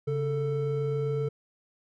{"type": "tone pair together", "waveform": "triangle", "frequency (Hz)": [138.59, 443.3], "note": ["C#3", "A4"], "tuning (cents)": [0, 13], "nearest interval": "octave + minor sixth", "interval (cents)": 2013, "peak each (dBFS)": -27, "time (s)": [0.07, 1.29], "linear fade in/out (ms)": 10, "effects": []}